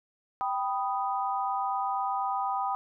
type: chord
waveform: sine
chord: G augmented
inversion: none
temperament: equal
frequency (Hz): 784 / 987.8 / 1244.5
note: G5 / B5 / D#6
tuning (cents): 0 / 0 / 0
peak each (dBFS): -30 / -32 / -33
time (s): 0.41-2.75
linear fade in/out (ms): 0
effects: none